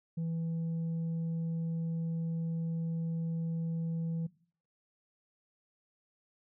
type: tone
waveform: sine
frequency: 164.81 Hz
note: E3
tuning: in tune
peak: -29 dBFS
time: 0.17-4.27 s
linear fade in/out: 10 ms
effects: noise-tail reverb RT60 0.5 s tail -21 dB re dry + tanh soft clip ceiling -31 dBFS